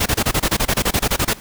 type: noise bursts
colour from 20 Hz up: pink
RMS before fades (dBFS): -17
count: 16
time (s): 0-1.335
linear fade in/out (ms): 10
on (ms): 60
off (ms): 25
effects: pink hiss -40 dBFS RMS until 1.4 s